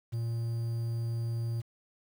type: tone with quantisation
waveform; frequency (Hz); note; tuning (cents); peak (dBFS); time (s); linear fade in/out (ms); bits
triangle; 115.8; A#2; -11; -28; 0.12-1.62; 20; 9
effects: none